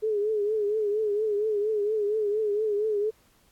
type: tone with vibrato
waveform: sine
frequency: 422.2 Hz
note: G#4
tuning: 29 cents sharp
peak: -23 dBFS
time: 0.02-3.11 s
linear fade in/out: 20 ms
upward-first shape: triangle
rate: 4.3 Hz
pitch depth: 87 cents each way
effects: pink hiss -63 dBFS RMS until 3.51 s + AAC 64 kbps